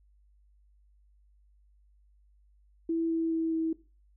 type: tone with pitch steps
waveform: sine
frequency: 329.6 / 327.5 / 325.4 / 323.4 Hz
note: E4 / E4 / E4 / E4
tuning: 0 / -11 / -22 / -33 cents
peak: -26 dBFS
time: 2.89-3.73 s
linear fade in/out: 5 ms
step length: 210 ms
effects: noise-tail reverb RT60 0.3 s tail -18 dB re dry + added 50 Hz sine -60 dBFS peak until 4.16 s